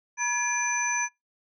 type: tone cluster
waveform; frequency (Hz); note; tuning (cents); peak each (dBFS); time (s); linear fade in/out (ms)
sine; 967 / 1697 / 2384 / 6060; B5 / G#6 / D7 / F#8; -37 / +37 / +25 / +40; -30; 0.17-1.09; 50
effects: noise-tail reverb RT60 0.2 s tail -25 dB re dry